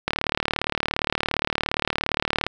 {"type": "click train", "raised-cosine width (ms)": 0.3, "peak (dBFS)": -5, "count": 90, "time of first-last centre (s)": [0.08, 2.466], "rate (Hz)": 37.3, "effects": []}